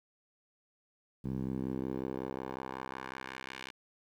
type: tone with band-pass filter sweep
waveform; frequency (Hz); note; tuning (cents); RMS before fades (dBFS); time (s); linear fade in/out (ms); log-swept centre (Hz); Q
10% pulse; 65.41; C2; 0; -39; 1.24-3.71; 10; 160 to 2800; 1.2
effects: 11-bit